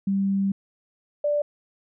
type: tone pair in turn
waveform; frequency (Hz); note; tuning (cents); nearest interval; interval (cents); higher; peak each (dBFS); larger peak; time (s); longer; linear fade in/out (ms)
sine; 196 / 587.3; G3 / D5; 0 / 0; octave + perfect fifth; 1900; second; -20; neither; 0.07-0.52 / 1.24-1.42; first; 5
effects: none